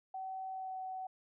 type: tone with pitch glide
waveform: sine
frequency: 760 to 752.6 Hz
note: F#5 to F#5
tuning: +46 to +29 cents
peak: -39 dBFS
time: 0.14-1.07 s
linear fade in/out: 5 ms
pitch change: -17 cents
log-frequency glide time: 0.5-0.79 s
effects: none